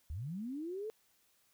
sine linear sweep, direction up, 64.3 to 447.6 Hz, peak -38 dBFS, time 0.1-0.9 s, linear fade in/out 0 ms, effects white hiss -72 dBFS RMS until 1.53 s

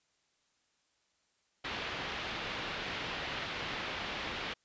white low-pass noise, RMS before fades -39 dBFS, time 1.64-4.54 s, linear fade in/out 10 ms, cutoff 3500 Hz, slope 24 dB/octave, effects white hiss -75 dBFS RMS until 4.64 s + resampled to 16000 Hz

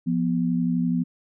sine tone pair together, 173.9 / 245.9 Hz, F3 / B3, -7 / -7 cents, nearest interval tritone, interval 600 cents, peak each -23 dBFS, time 0.06-1.04 s, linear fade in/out 20 ms, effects none

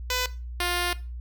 5% pulse tone pair in turn, 501 / 352.9 Hz, B4 / F4, +25 / +18 cents, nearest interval tritone, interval 607 cents, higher first, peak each -13 dBFS, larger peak neither, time 0.1-0.26 / 0.6-0.93 s, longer second, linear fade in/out 2 ms, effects noise-tail reverb RT60 0.3 s tail -17 dB re dry + added 60 Hz sine -33 dBFS peak until 1.2 s

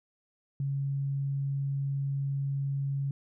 sine tone, 138.59 Hz, C#3, in tune, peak -28 dBFS, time 0.6-3.11 s, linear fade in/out 2 ms, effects none

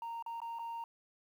sine tone with dropouts, 926 Hz, A#5, 12 cents flat, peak -36 dBFS, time 0.02-0.84 s, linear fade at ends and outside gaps 2 ms, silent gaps 0.225-0.262 / 0.403-0.417 / 0.587-0.593 s, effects tanh soft clip ceiling -38 dBFS + 11-bit

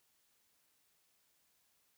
silence, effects white hiss -75 dBFS RMS until 1.97 s

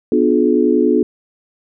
sine chord, B diminished seventh, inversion none, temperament just, 246.9 / 296.3 / 355.6 / 426.7 Hz, B3 / D4 / F4 / Ab4, 0 / +15 / +31 / +47 cents, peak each -16 dBFS, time 0.12-1.03 s, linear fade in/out 2 ms, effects none

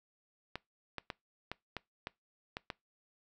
clicks, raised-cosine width 0.3 ms, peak -22 dBFS, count 8, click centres 0.556 / 0.983 / 1.102 / 1.516 / 1.767 / 2.071 / 2.569 / 2.702 s, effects noise-tail reverb RT60 0.2 s tail -23 dB re dry

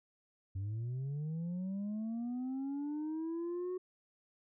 sine linear sweep, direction up, 93.1 to 370 Hz, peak -33 dBFS, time 0.55-3.78 s, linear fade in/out 10 ms, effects tanh soft clip ceiling -35 dBFS

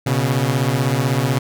sawtooth beating tone pair, 122.3 / 138.3 Hz, B2 / C#3, -16 / -4 cents, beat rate 16 Hz, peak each -15 dBFS, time 0.06-1.39 s, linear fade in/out 10 ms, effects none

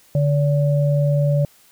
sine tone pair together, 144.83 / 574 Hz, D3 / D5, -24 / -40 cents, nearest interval 2 octaves, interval 2384 cents, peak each -15 / -22 dBFS, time 0.15-1.45 s, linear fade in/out 2 ms, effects white hiss -53 dBFS RMS until 1.71 s

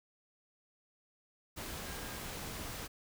sine tone in noise, 1618 Hz, G#6, 46 cents flat, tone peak -54 dBFS, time 1.84-2.2 s, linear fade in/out 20 ms, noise pink, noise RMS -43 dBFS, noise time 1.56-2.88 s, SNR -14 dB, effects none

